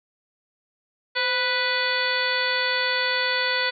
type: harmonic tone with a mistuned harmonic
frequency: 493.9 Hz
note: B4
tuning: in tune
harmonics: 1 / 2 / 3 / 4 / 5 / 6 / 7 / 8 / 9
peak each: -30 / -31 / -27 / -27 / -31 / -37 / -30 / -37 / -29 dBFS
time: 1.15-3.71 s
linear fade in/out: 20 ms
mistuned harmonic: 1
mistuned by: +65 cents
effects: none